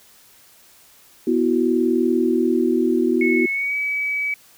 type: chord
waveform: sine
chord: B suspended fourth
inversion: none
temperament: equal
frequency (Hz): 246.9 / 329.6 / 370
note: B3 / E4 / F#4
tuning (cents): 0 / 0 / 0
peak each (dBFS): -20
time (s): 1.27-3.46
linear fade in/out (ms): 5
type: tone with pitch glide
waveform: sine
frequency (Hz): 2197 to 2282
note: C#7 to C#7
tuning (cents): -16 to +50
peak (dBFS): -20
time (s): 3.21-4.34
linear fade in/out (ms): 2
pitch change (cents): +66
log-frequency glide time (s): 3.51-3.76
effects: white hiss -51 dBFS RMS until 4.57 s